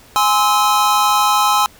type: chord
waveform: square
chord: Ab augmented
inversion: none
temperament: just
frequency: 830.6 / 1038.3 / 1297.8 Hz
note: Ab5 / C6 / E6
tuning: 0 / -14 / -27 cents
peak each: -17 dBFS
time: 0.16-1.66 s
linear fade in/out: 0 ms
effects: pink hiss -45 dBFS RMS until 1.79 s